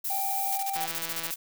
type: noise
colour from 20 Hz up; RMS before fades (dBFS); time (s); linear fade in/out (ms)
violet; -31; 0.04-0.58; 10
type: tone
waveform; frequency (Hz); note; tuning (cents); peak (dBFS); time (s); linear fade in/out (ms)
triangle; 784; G5; 0; -28; 0.1-0.86; 5
type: noise with tremolo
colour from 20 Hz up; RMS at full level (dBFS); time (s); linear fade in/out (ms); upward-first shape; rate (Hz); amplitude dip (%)
blue; -32; 0.52-1.36; 5; square; 14; 75
type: click train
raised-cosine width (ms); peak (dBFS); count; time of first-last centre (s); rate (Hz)
0.2; -19; 91; 0.76-1.305; 165
effects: none